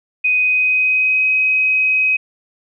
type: tone with pitch glide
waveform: sine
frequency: 2500 to 2529 Hz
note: D#7 to D#7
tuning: +8 to +28 cents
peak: -12 dBFS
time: 0.24-2.17 s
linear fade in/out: 10 ms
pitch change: +20 cents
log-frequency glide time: 0.38-1.27 s
effects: none